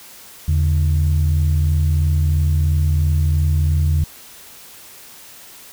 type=tone pair together; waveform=sine; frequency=81.2 / 144.18 Hz; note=E2 / D3; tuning=-26 / -32 cents; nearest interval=minor seventh; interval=994 cents; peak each=-13 / -19 dBFS; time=0.48-4.04 s; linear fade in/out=5 ms; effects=tanh soft clip ceiling -8 dBFS + white hiss -41 dBFS RMS until 5.72 s